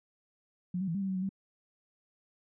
sine tone with pitch steps, 179.8 / 192.2 / 165 / 198.5 / 193 / 189.1 / 185.1 / 193.6 Hz, F#3 / G3 / E3 / G3 / G3 / F#3 / F#3 / G3, -49 / -34 / +2 / +22 / -27 / +38 / +1 / -21 cents, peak -30 dBFS, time 0.74-1.292 s, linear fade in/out 5 ms, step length 69 ms, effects none

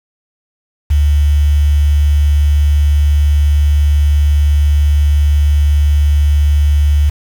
sine tone with quantisation, 72.9 Hz, D2, 12 cents flat, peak -7 dBFS, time 0.9-7.1 s, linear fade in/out 10 ms, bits 5, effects none

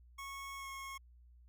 25% pulse tone with pitch glide, 1100 to 1088.6 Hz, C#6 to C#6, -14 to -32 cents, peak -40 dBFS, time 0.18-0.98 s, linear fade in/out 10 ms, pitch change -18 cents, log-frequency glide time 0.57-0.68 s, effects added 60 Hz sine -58 dBFS peak until 1.48 s

